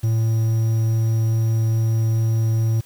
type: tone with quantisation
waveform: triangle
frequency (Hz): 112.2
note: A2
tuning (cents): +34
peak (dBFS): -14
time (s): 0.03-2.81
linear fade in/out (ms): 10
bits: 7
effects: white hiss -51 dBFS RMS until 2.85 s